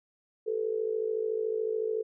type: tone with amplitude modulation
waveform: sine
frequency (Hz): 440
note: A4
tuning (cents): 0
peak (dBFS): -24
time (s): 0.46-2.03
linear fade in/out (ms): 20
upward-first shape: sine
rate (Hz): 53.8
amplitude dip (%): 80
effects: none